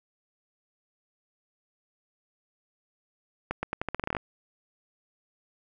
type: accelerating click train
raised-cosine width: 0.5 ms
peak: -14 dBFS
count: 13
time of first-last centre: 3.51-4.167 s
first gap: 120 ms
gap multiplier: 0.84
effects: none